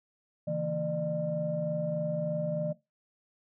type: tone cluster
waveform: sine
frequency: 140.6 / 163.9 / 228.7 / 601 Hz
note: C#3 / E3 / A#3 / D5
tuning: +25 / -10 / -33 / +40 cents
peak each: -39 / -33 / -40 / -31 dBFS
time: 0.47-2.73 s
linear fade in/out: 10 ms
effects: noise-tail reverb RT60 0.2 s tail -17 dB re dry + tanh soft clip ceiling -19 dBFS